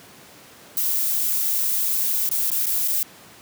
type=noise with dropouts; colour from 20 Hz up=violet; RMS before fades=-22 dBFS; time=0.77-3.03 s; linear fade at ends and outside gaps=1 ms; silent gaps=2.291-2.313 / 2.503-2.516 / 2.658-2.667 / 2.877-2.882 s; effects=pink hiss -46 dBFS RMS until 3.41 s + high-pass 150 Hz 12 dB/octave